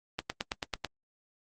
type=click train; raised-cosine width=0.2 ms; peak=-13 dBFS; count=7; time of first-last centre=0.19-0.847 s; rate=9.13 Hz; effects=Opus 24 kbps